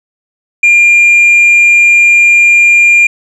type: tone with tanh clipping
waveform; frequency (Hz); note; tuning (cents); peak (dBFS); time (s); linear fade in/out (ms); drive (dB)
sine; 2400; D7; +37; -3; 0.63-3.07; 5; 1
effects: none